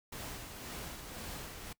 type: noise with tremolo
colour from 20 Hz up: pink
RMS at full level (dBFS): -43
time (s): 0.12-1.73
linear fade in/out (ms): 5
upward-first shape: sine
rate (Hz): 1.9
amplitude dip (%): 40
effects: noise-tail reverb RT60 0.1 s tail -22 dB re dry